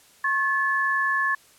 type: tone pair together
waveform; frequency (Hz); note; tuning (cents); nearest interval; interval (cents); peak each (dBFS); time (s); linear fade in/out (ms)
sine; 1087 / 1725.5; C#6 / A6; -34 / -34; minor sixth; 800; -25 / -22; 0.24-1.35; 5
effects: white hiss -55 dBFS RMS until 1.58 s + low-pass 12000 Hz 12 dB/octave